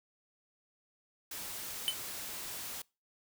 white noise, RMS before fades -42 dBFS, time 1.31-2.82 s, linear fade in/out 5 ms
square tone with exponential decay, 3037 Hz, F#7, 44 cents sharp, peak -24 dBFS, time 1.88-1.96 s, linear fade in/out 0 ms, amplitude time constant 17 ms
effects noise-tail reverb RT60 0.3 s tail -25 dB re dry

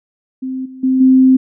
sine tone with level steps, 260.5 Hz, C4, 7 cents flat, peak -19 / -30 / -10 / -5 dBFS, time 0.42-1.37 s, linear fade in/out 10 ms, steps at 0.65 / 0.83 / 1 s, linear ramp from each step 10 ms, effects none

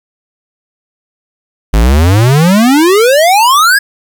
square exponential sweep, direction up, 49.59 to 1700 Hz, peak -5 dBFS, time 1.73-3.79 s, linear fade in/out 10 ms, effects 7-bit

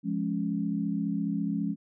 sine chord, Db major, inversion first, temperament just, 173.24 / 207.9 / 277.2 Hz, F3 / Ab3 / Db4, -14 / +2 / 0 cents, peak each -32 / -30 / -32 dBFS, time 0.03-1.76 s, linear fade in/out 50 ms, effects none

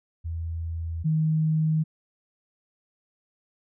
sine tone pair in turn, 82.6 / 157.1 Hz, E2 / D#3, +4 / +17 cents, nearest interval major seventh, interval 1113 cents, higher second, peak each -28 / -20 dBFS, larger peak second, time 0.24-1.04 / 1.04-1.84 s, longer neither, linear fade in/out 20 ms, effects none

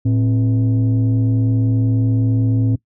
sine tone pair together, 111.8 / 265.7 Hz, A2 / C4, +28 / +27 cents, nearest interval octave + minor third, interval 1499 cents, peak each -12 / -17 dBFS, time 0.05-2.76 s, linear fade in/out 10 ms, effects noise-tail reverb RT60 0.1 s tail -20 dB re dry + tanh soft clip ceiling -10 dBFS

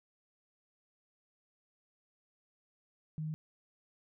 sine tone, 155.56 Hz, D#3, in tune, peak -35 dBFS, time 3.18-3.34 s, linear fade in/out 0 ms, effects none

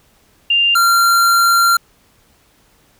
sine / square tone pair in turn, 2794 / 1378.6 Hz, F7 / F6, 0 / -23 cents, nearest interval octave, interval 1223 cents, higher first, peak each -10 dBFS, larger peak neither, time 0.5-0.75 / 0.75-1.77 s, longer second, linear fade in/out 5 ms, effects pink hiss -54 dBFS RMS until 2.99 s

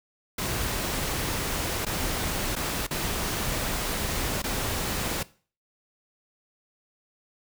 pink noise with dropouts, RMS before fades -29 dBFS, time 0.38-5.23 s, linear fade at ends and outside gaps 5 ms, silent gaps 1.851-1.864 / 2.555-2.563 / 2.868-2.908 / 4.421-4.439 s, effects noise-tail reverb RT60 0.4 s tail -19 dB re dry

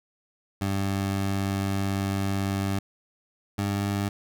20% pulse tone pair in turn, 98 / 100.46 Hz, G2 / G2, 0 / +43 cents, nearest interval unison, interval 43 cents, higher second, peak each -20 dBFS, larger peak neither, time 0.61-2.79 / 3.58-4.09 s, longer first, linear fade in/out 5 ms, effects none

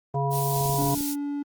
harmonic tone, 139 Hz, C#3, 5 cents sharp, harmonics 1 / 3 / 5 / 7, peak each -25 / -31 / -29 / -29 dBFS, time 0.14-0.95 s, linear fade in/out 5 ms
white high-pass noise, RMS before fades -32 dBFS, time 0.3-1.16 s, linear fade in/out 50 ms, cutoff 4300 Hz, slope 12 dB/octave
clicks, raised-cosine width 3 ms, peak -25 dBFS, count 10, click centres 0.611 / 0.658 / 0.696 / 0.742 / 0.822 / 0.857 / 0.888 / 0.935 / 0.975 / 1.008 s
triangle tone, 286.8 Hz, D4, 41 cents flat, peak -25 dBFS, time 0.78-1.43 s, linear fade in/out 10 ms
effects Opus 24 kbps

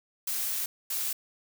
blue noise bursts at uneven times, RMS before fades -31 dBFS, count 2, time 0.27-0.66 / 0.9-1.13 s, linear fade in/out 5 ms, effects none

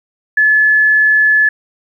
sine tone, 1721 Hz, A6, 39 cents flat, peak -7 dBFS, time 0.37-1.49 s, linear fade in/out 5 ms, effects 8-bit

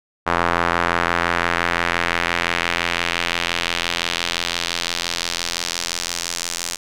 sawtooth tone with band-pass filter sweep, 85.8 Hz, F2, 30 cents flat, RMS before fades -22 dBFS, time 0.26-6.77 s, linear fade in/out 20 ms, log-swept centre 1200 to 6800 Hz, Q 1.4, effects none

